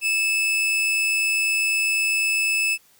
40% pulse tone, 2616 Hz, E7, 14 cents flat, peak -18 dBFS, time 0.01-2.78 s, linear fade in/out 50 ms, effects white hiss -57 dBFS RMS until 2.99 s

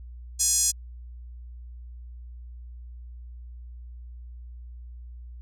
5% pulse tone with high-pass filter, 840 Hz, G#5, 19 cents sharp, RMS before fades -23 dBFS, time 0.39-0.72 s, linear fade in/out 20 ms, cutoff 6600 Hz, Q 2.4, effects added 60 Hz sine -39 dBFS peak until 5.41 s

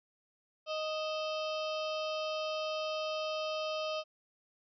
harmonic tone with a mistuned harmonic, 622.3 Hz, D#5, in tune, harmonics 1 / 2 / 4 / 5 / 6 / 7 / 8 / 9, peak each -35 / -41 / -44 / -44 / -51 / -52 / -48 / -54 dBFS, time 0.66-4.04 s, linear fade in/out 50 ms, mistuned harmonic 4, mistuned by +100 cents, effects none

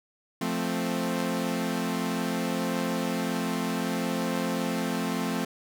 sawtooth chord, F major, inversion none, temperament equal, 174.61 / 220 / 261.6 Hz, F3 / A3 / C4, 0 / 0 / 0 cents, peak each -28 / -27 / -27 dBFS, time 0.41-5.45 s, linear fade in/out 5 ms, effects none

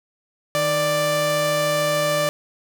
sawtooth tone pair together, 155.56 / 588.7 Hz, D#3 / D5, 0 / +4 cents, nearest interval octave + major seventh, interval 2304 cents, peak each -24 / -15 dBFS, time 0.55-2.29 s, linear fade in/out 0 ms, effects none

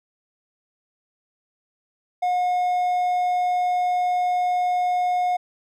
triangle tone, 721 Hz, F#5, 45 cents flat, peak -17 dBFS, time 2.22-5.37 s, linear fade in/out 10 ms, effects none

